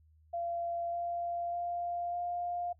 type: tone with pitch steps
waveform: sine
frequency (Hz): 686 / 691.6 / 697.2 / 702.8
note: F5 / F5 / F5 / F5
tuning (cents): -31 / -17 / -3 / +11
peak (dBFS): -33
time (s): 0.33-2.73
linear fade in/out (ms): 10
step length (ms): 600
effects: noise-tail reverb RT60 0.1 s tail -20 dB re dry + added 78 Hz sine -61 dBFS peak until 2.79 s